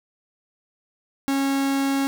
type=tone; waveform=45% pulse; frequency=274.1 Hz; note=C#4; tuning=19 cents flat; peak=-20 dBFS; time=1.28-2.07 s; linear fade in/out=0 ms; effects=none